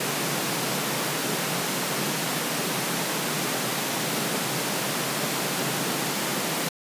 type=high-pass noise; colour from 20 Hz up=pink; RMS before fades=-27 dBFS; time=0-6.69 s; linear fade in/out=5 ms; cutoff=130 Hz; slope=96 dB/octave; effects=resampled to 32000 Hz